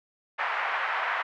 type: band-pass noise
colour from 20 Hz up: white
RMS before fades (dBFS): -29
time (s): 0.38-1.23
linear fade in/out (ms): 20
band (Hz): 700 to 2000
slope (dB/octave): 24
effects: none